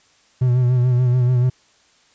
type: tone with vibrato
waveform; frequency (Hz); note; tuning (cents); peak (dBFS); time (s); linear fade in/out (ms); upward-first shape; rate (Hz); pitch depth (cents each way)
triangle; 124.7; B2; +17; -11; 0.41-1.5; 10; sine; 6.9; 43
effects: white hiss -56 dBFS RMS until 2.14 s + resampled to 16000 Hz